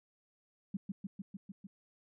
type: tone with echo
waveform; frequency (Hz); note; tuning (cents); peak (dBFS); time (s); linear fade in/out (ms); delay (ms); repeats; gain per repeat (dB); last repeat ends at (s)
sine; 196; G3; 0; -33; 0.74-0.77; 5; 150; 6; -2; 1.67
effects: none